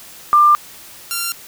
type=tone pair in turn; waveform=sine / 5% pulse; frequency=1192 / 1380.2 Hz; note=D6 / F6; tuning=+25 / -21 cents; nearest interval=minor third; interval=254 cents; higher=second; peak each=-7 / -8 dBFS; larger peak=first; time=0.33-0.55 / 1.11-1.32 s; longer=first; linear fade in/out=0 ms; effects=white hiss -39 dBFS RMS until 1.47 s